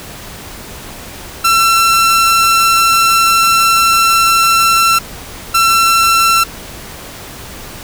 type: tone pair in turn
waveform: sawtooth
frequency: 1347 / 1347 Hz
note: E6 / E6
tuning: +37 / +37 cents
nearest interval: unison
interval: 0 cents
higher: neither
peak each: -4 dBFS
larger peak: neither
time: 1.44-4.99 / 5.54-6.44 s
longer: first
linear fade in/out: 10 ms
effects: pink hiss -30 dBFS RMS until 7.83 s